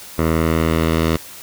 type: tone with low-pass filter sweep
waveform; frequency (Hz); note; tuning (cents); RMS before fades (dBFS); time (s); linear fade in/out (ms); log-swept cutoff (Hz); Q
10% pulse; 81; E2; -30; -17; 0.18-1.17; 10; 1700 to 4900; 0.91
effects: white hiss -37 dBFS RMS until 1.42 s